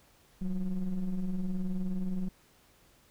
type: ring-modulated tone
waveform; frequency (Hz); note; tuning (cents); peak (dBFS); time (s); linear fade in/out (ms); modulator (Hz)
triangle; 88.3; F2; +20; -24; 0.41-2.29; 10; 97.9
effects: pink hiss -63 dBFS RMS until 3.1 s